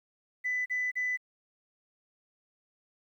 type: tone bursts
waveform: sine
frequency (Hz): 1997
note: B6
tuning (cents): +19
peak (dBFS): -27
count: 3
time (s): 0.44-1.174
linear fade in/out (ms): 20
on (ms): 220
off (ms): 37
effects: tanh soft clip ceiling -24 dBFS + 11-bit